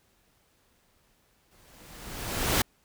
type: noise with exponential growth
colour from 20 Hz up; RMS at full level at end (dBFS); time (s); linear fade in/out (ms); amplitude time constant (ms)
pink; -22; 1.51-2.62; 5; 240
effects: pink hiss -67 dBFS RMS until 2.84 s